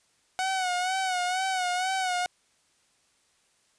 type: tone with vibrato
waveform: sawtooth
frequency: 740 Hz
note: F#5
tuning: in tune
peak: -22 dBFS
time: 0.39-2.26 s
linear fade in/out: 0 ms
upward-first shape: sine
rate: 2.1 Hz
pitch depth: 61 cents each way
effects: white hiss -67 dBFS RMS until 3.78 s + resampled to 22050 Hz